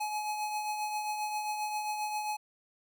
square tone with tremolo, 846 Hz, G#5, 32 cents sharp, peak -31 dBFS, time 0-2.37 s, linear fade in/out 10 ms, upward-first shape triangle, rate 7.5 Hz, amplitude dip 45%, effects none

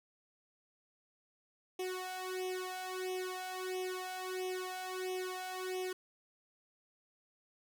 sawtooth tone with flanger, 370 Hz, F#4, in tune, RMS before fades -40 dBFS, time 1.79-5.93 s, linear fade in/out 5 ms, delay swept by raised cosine 0.33 to 1.28 ms, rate 1.5 Hz, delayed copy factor +1, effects none

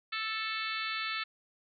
harmonic tone, 440 Hz, A4, in tune, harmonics 3 / 4 / 5 / 6 / 7 / 8 / 9 / 10, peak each -38 / -40 / -40 / -40 / -46 / -42 / -44 / -44 dBFS, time 0.12-1.24 s, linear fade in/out 10 ms, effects none

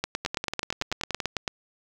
two click trains, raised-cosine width 0.2 ms, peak -12 / -9 dBFS, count 11 / 14, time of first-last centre 0.25-1.202 / 0.04-1.478 s, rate 10.5 / 9.04 Hz, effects 7-bit

